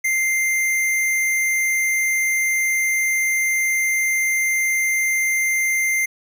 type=tone; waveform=square; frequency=2093 Hz; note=C7; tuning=in tune; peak=-18 dBFS; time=0.04-6.06 s; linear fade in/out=10 ms; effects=none